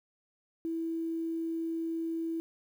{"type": "tone with quantisation", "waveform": "sine", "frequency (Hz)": 328.7, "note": "E4", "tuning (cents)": -5, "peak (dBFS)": -31, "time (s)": [0.65, 2.4], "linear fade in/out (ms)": 0, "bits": 10, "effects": []}